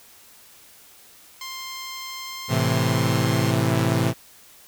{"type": "tone with pitch glide", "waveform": "10% pulse", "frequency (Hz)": [1052, 1061.8], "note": ["C6", "C6"], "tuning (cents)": [9, 25], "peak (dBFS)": -24, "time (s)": [1.41, 3.51], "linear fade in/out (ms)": 2, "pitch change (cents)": 16, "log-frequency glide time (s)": [2.23, 3.15]}
{"type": "chord", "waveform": "sawtooth", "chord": "A minor", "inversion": "none", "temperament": "equal", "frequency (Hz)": [110, 130.81, 164.81], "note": ["A2", "C3", "E3"], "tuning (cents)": [0, 0, 0], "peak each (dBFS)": [-19, -19, -21], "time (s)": [2.48, 4.14], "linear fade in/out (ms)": 50}
{"effects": ["white hiss -50 dBFS RMS until 4.67 s"]}